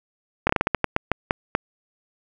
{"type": "slowing click train", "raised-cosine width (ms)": 0.5, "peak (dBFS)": -3, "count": 12, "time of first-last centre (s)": [0.47, 1.551], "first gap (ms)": 24, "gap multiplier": 1.26, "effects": []}